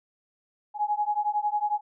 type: beating tone pair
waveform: sine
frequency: 830.6 / 841.6 Hz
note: G#5 / G#5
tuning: 0 / +23 cents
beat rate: 11 Hz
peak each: -27 dBFS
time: 0.74-1.81 s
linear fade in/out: 50 ms
effects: none